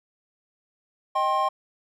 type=chord; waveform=triangle; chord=C minor; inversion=first; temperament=equal with one note detuned; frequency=622.3 / 784 / 1063 Hz; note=Eb5 / G5 / C6; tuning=0 / 0 / +27 cents; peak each=-27 / -24 / -21 dBFS; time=1.15-1.49 s; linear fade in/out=10 ms; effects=none